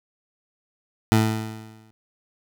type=tone with exponential decay; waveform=20% pulse; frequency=110 Hz; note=A2; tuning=in tune; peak=-8 dBFS; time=1.12-1.91 s; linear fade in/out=0 ms; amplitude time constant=170 ms; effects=none